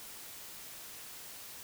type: silence
effects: white hiss -48 dBFS RMS until 1.63 s